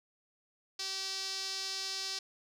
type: tone with band-pass filter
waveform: sawtooth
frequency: 385 Hz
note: G4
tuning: 31 cents flat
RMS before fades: -38 dBFS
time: 0.79-2.19 s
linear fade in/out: 5 ms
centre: 4900 Hz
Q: 3.7
effects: none